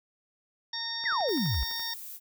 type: harmonic tone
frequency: 920 Hz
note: A#5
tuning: 23 cents flat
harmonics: 1 / 2 / 4 / 5 / 6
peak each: -43 / -40 / -37 / -42 / -35 dBFS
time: 0.73-1.94 s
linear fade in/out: 5 ms
type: click train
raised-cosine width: 0.5 ms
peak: -32 dBFS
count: 10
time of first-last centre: 1.04-1.796 s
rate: 11.9 Hz
type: exponential sweep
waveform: sine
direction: down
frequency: 2098 to 52.9 Hz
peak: -26 dBFS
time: 1.05-1.64 s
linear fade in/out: 10 ms
type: noise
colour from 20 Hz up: violet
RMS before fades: -42 dBFS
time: 1.27-2.2 s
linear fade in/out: 50 ms
effects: none